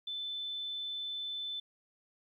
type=tone; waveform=sine; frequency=3520 Hz; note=A7; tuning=in tune; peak=-36 dBFS; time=0.07-1.6 s; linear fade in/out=5 ms; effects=12-bit